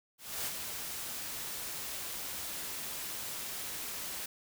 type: noise with ADSR envelope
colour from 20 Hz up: white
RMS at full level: -35 dBFS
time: 0.18-4.26 s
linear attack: 280 ms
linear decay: 39 ms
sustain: -5 dB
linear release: 5 ms
effects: none